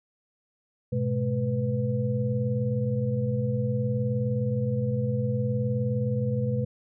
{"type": "tone cluster", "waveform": "sine", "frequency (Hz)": [105.2, 124.6, 211.8, 495.7], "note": ["G#2", "B2", "G#3", "B4"], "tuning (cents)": [23, 16, 34, 6], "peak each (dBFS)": [-33, -26, -31, -31], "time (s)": [0.92, 6.65], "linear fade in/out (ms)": 10, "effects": []}